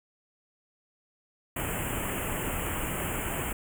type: band-stop noise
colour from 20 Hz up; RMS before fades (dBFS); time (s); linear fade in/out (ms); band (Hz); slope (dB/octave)
pink; -32; 1.56-3.53; 5; 3100 to 7100; 96
effects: none